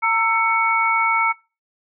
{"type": "tone cluster", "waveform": "sine", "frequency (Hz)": [914, 1329, 2223], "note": ["A#5", "E6", "C#7"], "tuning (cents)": [-34, 14, 4], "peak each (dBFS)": -20, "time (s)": [0.02, 1.33], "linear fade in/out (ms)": 20, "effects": ["noise-tail reverb RT60 0.3 s tail -23 dB re dry"]}